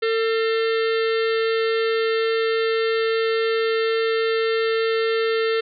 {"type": "harmonic tone with a mistuned harmonic", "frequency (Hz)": 449.7, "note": "A4", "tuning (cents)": 38, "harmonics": [1, 3, 4, 5, 6, 7, 8, 9, 10], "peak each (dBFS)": [-19, -29, -31, -33, -35, -36, -37, -38, -39], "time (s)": [0.02, 5.61], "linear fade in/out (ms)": 10, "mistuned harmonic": 5, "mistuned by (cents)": -110, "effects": []}